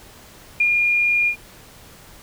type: tone with ADSR envelope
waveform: sine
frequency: 2419 Hz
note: D#7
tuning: 49 cents flat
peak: -13 dBFS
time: 0.6-1.36 s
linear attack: 5 ms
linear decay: 62 ms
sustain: -2 dB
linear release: 85 ms
effects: pink hiss -45 dBFS RMS until 2.22 s